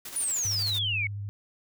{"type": "noise with tremolo", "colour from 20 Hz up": "white", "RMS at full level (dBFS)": -39, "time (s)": [0.05, 0.79], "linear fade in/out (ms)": 5, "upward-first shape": "square", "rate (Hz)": 13, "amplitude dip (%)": 45}
{"type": "exponential sweep", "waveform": "sine", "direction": "down", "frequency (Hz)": [9940, 2175], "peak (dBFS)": -26, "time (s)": [0.16, 1.07], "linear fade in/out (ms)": 2}
{"type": "tone with vibrato", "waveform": "sine", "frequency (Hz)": 101.4, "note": "G#2", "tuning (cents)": -41, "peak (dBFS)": -32, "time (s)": [0.45, 1.29], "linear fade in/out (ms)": 0, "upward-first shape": "triangle", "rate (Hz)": 14, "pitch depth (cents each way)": 26}
{"effects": []}